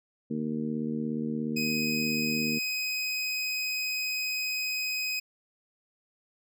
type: harmonic tone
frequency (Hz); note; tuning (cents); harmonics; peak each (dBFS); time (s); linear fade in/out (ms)
77; D#2; -17; 2 / 3 / 4 / 5 / 6; -38 / -30 / -37 / -42 / -40; 0.3-2.59; 10
type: tone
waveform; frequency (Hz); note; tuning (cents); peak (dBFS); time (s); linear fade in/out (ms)
25% pulse; 2515; D#7; +18; -25; 1.56-5.2; 10
effects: none